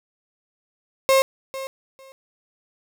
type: tone with echo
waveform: 35% pulse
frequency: 535 Hz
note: C5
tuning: 38 cents sharp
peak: -12 dBFS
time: 1.09-1.22 s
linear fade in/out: 0 ms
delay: 450 ms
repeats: 2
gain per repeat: -15 dB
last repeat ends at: 2.12 s
effects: none